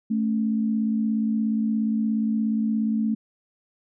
sine tone pair together, 219.5 / 276.5 Hz, A3 / C#4, -4 / -4 cents, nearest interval major third, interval 400 cents, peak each -21 / -30 dBFS, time 0.1-3.15 s, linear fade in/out 10 ms, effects none

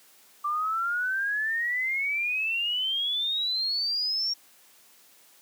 sine exponential sweep, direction up, 1169 to 5588 Hz, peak -25 dBFS, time 0.44-4.34 s, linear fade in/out 10 ms, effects white hiss -57 dBFS RMS until 5.41 s + high-pass 200 Hz 12 dB/octave

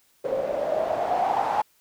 blue noise with low-pass filter sweep, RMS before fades -25 dBFS, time 0.24-1.62 s, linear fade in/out 10 ms, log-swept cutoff 510 to 870 Hz, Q 10, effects white hiss -63 dBFS RMS until 1.8 s

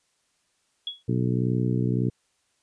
sine tone with exponential decay, 3355 Hz, G#7, 17 cents sharp, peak -25 dBFS, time 0.87-1.03 s, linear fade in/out 2 ms, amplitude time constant 34 ms
harmonic tone, 61.7 Hz, B1, 1 cent flat, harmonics 2 / 3 / 4 / 5 / 6 / 7, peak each -24 / -28 / -30 / -32 / -34 / -35 dBFS, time 1.08-2.1 s, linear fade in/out 10 ms
effects white hiss -70 dBFS RMS until 2.62 s + resampled to 22050 Hz

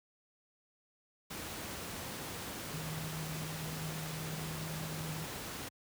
sine tone in noise, 157.4 Hz, D#3, 20 cents sharp, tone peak -40 dBFS, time 2.73-5.25 s, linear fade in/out 10 ms, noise pink, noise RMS -42 dBFS, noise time 1.3-5.69 s, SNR -1 dB, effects high-pass 80 Hz 12 dB/octave

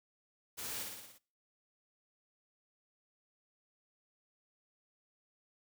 white noise with echo, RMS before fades -43 dBFS, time 0.57-0.84 s, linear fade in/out 20 ms, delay 58 ms, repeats 6, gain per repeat -3 dB, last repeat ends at 1.188 s, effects noise-tail reverb RT60 0.4 s tail -22 dB re dry

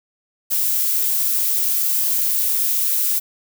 violet noise, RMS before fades -19 dBFS, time 0.5-3.2 s, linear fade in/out 20 ms, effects none

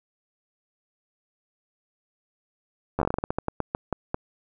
slowing click train, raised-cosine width 1 ms, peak -11 dBFS, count 17, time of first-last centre 2.99-4.144 s, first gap 11 ms, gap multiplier 1.22, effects none

